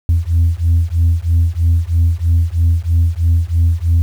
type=beating tone pair; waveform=sine; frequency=82.41 / 85.51 Hz; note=E2 / F2; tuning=0 / -36 cents; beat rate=3.1 Hz; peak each=-12 dBFS; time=0.09-4.02 s; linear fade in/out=0 ms; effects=tanh soft clip ceiling -6 dBFS + 7-bit